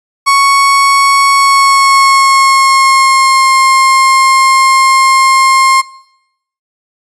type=tone with pitch glide; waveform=35% pulse; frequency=1108.7 to 1064.2 Hz; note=C#6 to C6; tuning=0 to +29 cents; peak=-3 dBFS; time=0.26-5.82 s; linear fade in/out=20 ms; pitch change=-71 cents; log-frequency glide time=1.33-3.5 s; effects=noise-tail reverb RT60 0.8 s tail -21 dB re dry + resampled to 24000 Hz